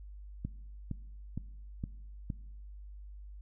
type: click train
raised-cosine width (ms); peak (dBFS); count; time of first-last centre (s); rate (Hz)
5; -23; 5; 0.45-2.302; 2.16
effects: noise-tail reverb RT60 1.0 s tail -20 dB re dry + added 50 Hz sine -45 dBFS peak until 3.41 s